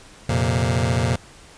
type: chord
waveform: sawtooth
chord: F suspended fourth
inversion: none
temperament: just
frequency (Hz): 87.31 / 116.41 / 130.96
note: F2 / Bb2 / C3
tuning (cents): 0 / -2 / +2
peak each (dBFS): -19 / -17 / -19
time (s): 0.29-1.16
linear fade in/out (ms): 5
effects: pink hiss -46 dBFS RMS until 1.57 s + resampled to 22050 Hz